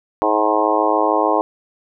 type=harmonic tone with a mistuned harmonic; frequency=106.8 Hz; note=G#2; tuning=49 cents sharp; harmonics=3 / 4 / 5 / 6 / 7 / 8 / 9 / 10; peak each=-22 / -22 / -22 / -22 / -22 / -22 / -22 / -22 dBFS; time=0.22-1.41 s; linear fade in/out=0 ms; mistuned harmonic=9; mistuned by=-16 cents; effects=none